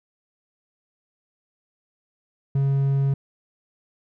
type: tone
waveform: triangle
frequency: 137.7 Hz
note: C#3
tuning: 11 cents flat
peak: -16 dBFS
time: 2.55-3.14 s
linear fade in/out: 5 ms
effects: none